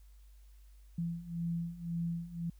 sine beating tone pair, 167.9 / 169.8 Hz, E3 / F3, +32 / -48 cents, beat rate 1.9 Hz, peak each -39 / -36 dBFS, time 0.98-2.5 s, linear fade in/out 5 ms, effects added 50 Hz sine -54 dBFS peak until 2.59 s + white hiss -72 dBFS RMS until 2.59 s

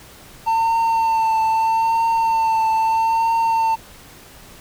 triangle tone with vibrato, 900 Hz, A5, 39 cents sharp, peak -13 dBFS, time 0.46-3.76 s, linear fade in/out 20 ms, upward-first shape triangle, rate 0.78 Hz, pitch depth 26 cents each way, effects pink hiss -43 dBFS RMS until 4.6 s

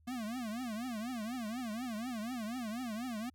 square tone with vibrato, 233.1 Hz, A#3, in tune, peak -38 dBFS, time 0.07-3.3 s, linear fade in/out 10 ms, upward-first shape triangle, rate 4.1 Hz, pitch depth 220 cents each way, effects added 79 Hz sine -63 dBFS peak until 3.34 s

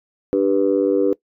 sine chord, G major, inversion second, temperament just, 294 / 392 / 490 Hz, D4 / G4 / B4, +2 / 0 / -14 cents, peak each -18 dBFS, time 0.33-1.13 s, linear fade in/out 0 ms, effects noise-tail reverb RT60 0.1 s tail -21 dB re dry + tanh soft clip ceiling -6 dBFS

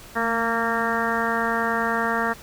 harmonic tone with a mistuned harmonic, 230 Hz, A#3, 23 cents flat, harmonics 1 / 2 / 3 / 4 / 5 / 6 / 7 / 8, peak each -29 / -29 / -29 / -29 / -29 / -29 / -29 / -29 dBFS, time 0.15-2.34 s, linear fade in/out 20 ms, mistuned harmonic 1, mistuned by -36 cents, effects pink hiss -44 dBFS RMS until 2.42 s

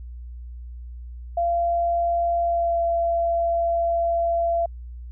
sine tone with pitch glide, 686 to 678.5 Hz, F5 to E5, -31 to +50 cents, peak -19 dBFS, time 1.37-4.66 s, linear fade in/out 5 ms, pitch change -19 cents, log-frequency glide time 2.43-2.82 s, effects added 60 Hz sine -34 dBFS peak until 5.11 s

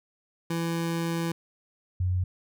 25% pulse / sine tone pair in turn, 167.1 / 91.16 Hz, E3 / F#2, +24 / -25 cents, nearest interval minor seventh, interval 1049 cents, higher first, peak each -23 dBFS, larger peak neither, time 0.5-1.32 / 2-2.24 s, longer first, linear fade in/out 5 ms, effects none

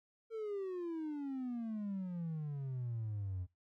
triangle exponential sweep, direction down, 457.5 to 88.3 Hz, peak -35 dBFS, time 0.3-3.47 s, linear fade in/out 50 ms, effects noise-tail reverb RT60 0.2 s tail -17 dB re dry + tanh soft clip ceiling -32 dBFS

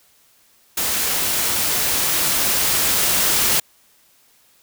white noise with level ramp, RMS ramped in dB -21 to -17 dBFS, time 0.77-3.6 s, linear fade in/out 5 ms, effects white hiss -56 dBFS RMS until 4.62 s

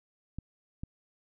clicks, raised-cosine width 5 ms, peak -25 dBFS, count 2, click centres 0.386 / 0.835 s, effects none

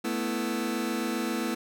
sawtooth chord, A suspended second, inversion none, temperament just, 220 / 247.5 / 330 Hz, A3 / B3 / E4, 0 / +4 / +2 cents, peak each -28 dBFS, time 0.04-1.55 s, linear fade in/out 10 ms, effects none

